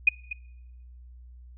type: tone with echo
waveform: sine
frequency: 2472 Hz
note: D#7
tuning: 12 cents flat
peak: -13 dBFS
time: 0.07-0.09 s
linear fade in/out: 5 ms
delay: 240 ms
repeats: 1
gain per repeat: -15 dB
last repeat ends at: 0.33 s
effects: noise-tail reverb RT60 1.0 s tail -25 dB re dry + added 61 Hz sine -45 dBFS peak until 1.57 s